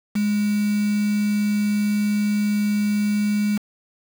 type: tone with quantisation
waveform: sine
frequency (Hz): 207.7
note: G#3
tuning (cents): 0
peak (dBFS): -18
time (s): 0.15-3.58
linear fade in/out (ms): 10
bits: 5
effects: none